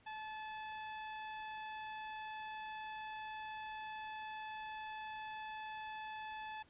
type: tone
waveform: sawtooth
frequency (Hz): 866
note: A5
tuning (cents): -28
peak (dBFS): -40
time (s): 0.06-6.63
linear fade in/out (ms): 10
effects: pink hiss -68 dBFS RMS until 6.69 s + resampled to 8000 Hz